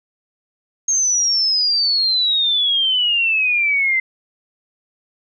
sine exponential sweep, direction down, 6480 to 2056 Hz, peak -14 dBFS, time 0.88-4 s, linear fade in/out 5 ms, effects none

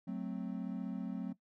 triangle chord, F# diminished, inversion none, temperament equal, 185 / 220 / 261.6 Hz, F#3 / A3 / C4, 0 / 0 / 0 cents, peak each -38 / -40 / -40 dBFS, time 0.07-1.33 s, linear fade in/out 10 ms, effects noise-tail reverb RT60 0.1 s tail -17 dB re dry

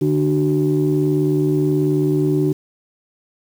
sine tone cluster, 148.9 / 298.6 / 377.2 Hz, D3 / D4 / F#4, +24 / +29 / +33 cents, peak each -18 dBFS, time 0.01-2.53 s, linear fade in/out 10 ms, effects tanh soft clip ceiling -7 dBFS + 7-bit

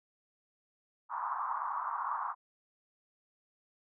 white band-pass noise, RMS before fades -36 dBFS, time 1.09-2.35 s, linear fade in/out 50 ms, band 890 to 1200 Hz, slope 48 dB/octave, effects none

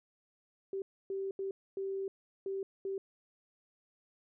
sine tone bursts at uneven times, 388.4 Hz, G4, 16 cents flat, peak -34 dBFS, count 6, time 0.73-0.82 / 1.1-1.31 / 1.39-1.51 / 1.77-2.08 / 2.46-2.63 / 2.85-2.98 s, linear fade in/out 2 ms, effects none

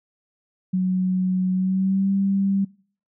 sine tone with pitch glide, 185 to 196 Hz, F#3 to G3, 0 to 0 cents, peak -18 dBFS, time 0.73-2.65 s, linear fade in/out 10 ms, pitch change +100 cents, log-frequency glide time 1.53-2.11 s, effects noise-tail reverb RT60 0.5 s tail -24 dB re dry

